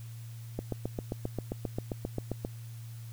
click train, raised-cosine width 2 ms, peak -19 dBFS, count 15, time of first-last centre 0.59-2.449 s, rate 7.53 Hz, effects added 115 Hz sine -41 dBFS peak until 3.12 s + white hiss -57 dBFS RMS until 3.12 s

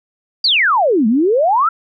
sine exponential two-way sweep, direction down then up, 4871 to 207.7 to 1385 Hz, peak -10 dBFS, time 0.44-1.69 s, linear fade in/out 5 ms, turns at 1.07 s, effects none

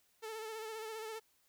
sawtooth tone with vibrato, 440 Hz, A4, in tune, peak -38 dBFS, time 0.22-1.2 s, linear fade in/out 20 ms, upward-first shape sine, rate 15 Hz, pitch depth 39 cents each way, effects white hiss -73 dBFS RMS until 1.48 s

